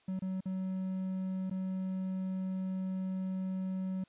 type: tone with dropouts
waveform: triangle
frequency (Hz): 187.9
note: F#3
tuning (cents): +27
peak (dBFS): -31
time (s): 0.08-4.04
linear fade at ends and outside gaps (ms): 5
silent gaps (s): 0.193-0.22 / 0.407-0.456 / 1.499-1.51
effects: white hiss -68 dBFS RMS until 4.08 s + resampled to 8000 Hz